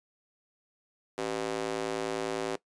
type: tone with high-pass filter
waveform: square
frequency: 55 Hz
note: A1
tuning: in tune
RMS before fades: -33 dBFS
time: 1.18-2.56 s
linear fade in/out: 0 ms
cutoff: 390 Hz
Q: 1.9
effects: noise-tail reverb RT60 0.1 s tail -19 dB re dry + resampled to 22050 Hz